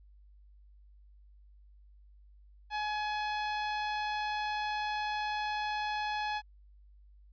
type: tone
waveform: sawtooth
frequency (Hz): 844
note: G#5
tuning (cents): +28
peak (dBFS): -28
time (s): 2.7-6.42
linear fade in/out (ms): 50
effects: added 50 Hz sine -55 dBFS peak until 7.32 s + resampled to 11025 Hz